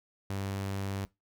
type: tone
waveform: sawtooth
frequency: 98 Hz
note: G2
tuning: in tune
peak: -29 dBFS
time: 0.3-1.05 s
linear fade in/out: 0 ms
effects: noise-tail reverb RT60 0.2 s tail -20 dB re dry